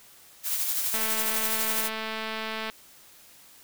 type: noise with tremolo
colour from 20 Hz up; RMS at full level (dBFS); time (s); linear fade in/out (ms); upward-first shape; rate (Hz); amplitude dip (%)
blue; -26; 0.43-1.9; 50; triangle; 12; 45
type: click train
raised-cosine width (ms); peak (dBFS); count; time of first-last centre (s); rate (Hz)
0.3; -17; 388; 0.94-2.699; 220
effects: white hiss -53 dBFS RMS until 3.63 s